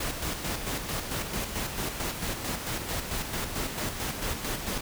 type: noise with tremolo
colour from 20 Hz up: pink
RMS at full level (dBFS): -31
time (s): 0-4.81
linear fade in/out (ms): 5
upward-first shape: square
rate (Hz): 4.5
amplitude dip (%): 45
effects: none